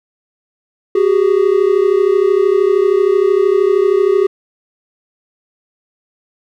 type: tone pair together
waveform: triangle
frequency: 375.5 / 408.5 Hz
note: F#4 / G#4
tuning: +26 / -29 cents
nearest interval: minor second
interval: 145 cents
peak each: -10 dBFS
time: 0.95-4.27 s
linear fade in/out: 5 ms
effects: none